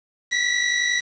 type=tone pair together; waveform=sawtooth; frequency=1936 / 1987 Hz; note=B6 / B6; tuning=-35 / +10 cents; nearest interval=unison; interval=45 cents; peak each=-17 / -21 dBFS; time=0.31-1.01 s; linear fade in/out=20 ms; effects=resampled to 16000 Hz + 7-bit